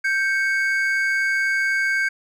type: tone pair together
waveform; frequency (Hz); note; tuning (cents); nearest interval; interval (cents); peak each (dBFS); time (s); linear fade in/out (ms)
triangle; 1568 / 2216; G6 / C#7; 0 / -1; tritone; 599; -18 / -22; 0.04-2.09; 10
effects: none

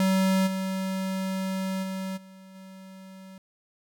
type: tone with level steps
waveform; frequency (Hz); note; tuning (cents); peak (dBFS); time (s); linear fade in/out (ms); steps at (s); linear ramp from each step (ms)
square; 190; F#3; +46; -21 / -28 / -31 / -47 / -44; 0-3.38; 2; 0.46 / 1.82 / 2.16 / 2.54; 20
effects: none

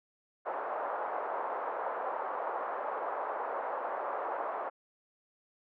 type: band-pass noise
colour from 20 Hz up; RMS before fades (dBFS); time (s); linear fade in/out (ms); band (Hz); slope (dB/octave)
pink; -36; 0.45-4.7; 20; 540 to 1200; 24
effects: none

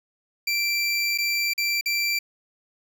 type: tone with dropouts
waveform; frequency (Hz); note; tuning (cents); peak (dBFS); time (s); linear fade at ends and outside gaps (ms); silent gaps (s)
25% pulse; 2349; D7; 0; -18; 0.47-2.19; 5; 1.177-1.184 / 1.536-1.578 / 1.811-1.858
effects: none

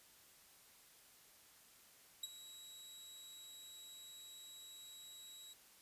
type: tone with ADSR envelope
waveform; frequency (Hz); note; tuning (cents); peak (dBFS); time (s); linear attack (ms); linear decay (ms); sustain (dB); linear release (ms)
25% pulse; 3860; B7; -40; -35; 2.23-5.54; 6; 26; -15; 17
effects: white hiss -65 dBFS RMS until 5.81 s + resampled to 32000 Hz

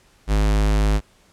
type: tone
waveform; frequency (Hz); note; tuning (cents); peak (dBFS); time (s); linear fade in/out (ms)
square; 51.91; G#1; 0; -16; 0.27-1.01; 50
effects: pink hiss -56 dBFS RMS until 1.32 s + low-pass 10000 Hz 12 dB/octave

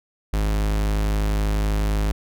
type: tone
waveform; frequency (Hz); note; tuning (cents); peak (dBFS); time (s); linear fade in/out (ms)
45% pulse; 51.91; G#1; 0; -19; 0.33-2.12; 5
effects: none

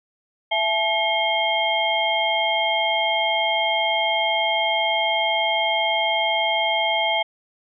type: tone cluster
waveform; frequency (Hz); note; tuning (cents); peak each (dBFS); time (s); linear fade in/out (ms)
sine; 667 / 861 / 2155 / 3189; E5 / A5 / C#7 / G7; +20 / -38 / -49 / +29; -24; 0.51-7.23; 10
effects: none

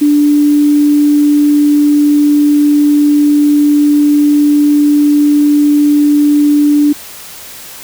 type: tone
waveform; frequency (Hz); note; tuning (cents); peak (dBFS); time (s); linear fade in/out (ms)
sine; 293.3; D4; -2; -5; 0.01-6.93; 10
effects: white hiss -30 dBFS RMS until 7.83 s

